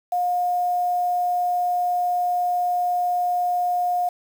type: tone with quantisation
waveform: sine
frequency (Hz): 714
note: F5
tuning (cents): +38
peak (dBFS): -19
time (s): 0.12-4.09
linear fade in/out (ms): 5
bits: 7
effects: none